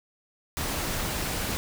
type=noise; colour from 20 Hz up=pink; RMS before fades=-30 dBFS; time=0.57-1.57 s; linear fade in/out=0 ms; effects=none